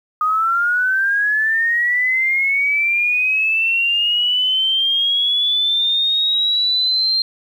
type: linear sweep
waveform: sine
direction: up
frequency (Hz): 1232 to 4186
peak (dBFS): -14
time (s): 0.21-7.22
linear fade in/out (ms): 2
effects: 8-bit